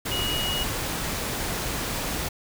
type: tone in noise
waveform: sine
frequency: 2896 Hz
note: F#7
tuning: 38 cents flat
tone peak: -27 dBFS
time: 0.11-0.64 s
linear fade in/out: 10 ms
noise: pink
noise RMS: -29 dBFS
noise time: 0.05-2.29 s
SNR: -1 dB
effects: none